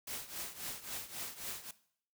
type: noise with tremolo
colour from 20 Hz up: white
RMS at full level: -40 dBFS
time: 0.07-1.71 s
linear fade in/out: 5 ms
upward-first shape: triangle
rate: 3.7 Hz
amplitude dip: 85%
effects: noise-tail reverb RT60 0.6 s tail -17 dB re dry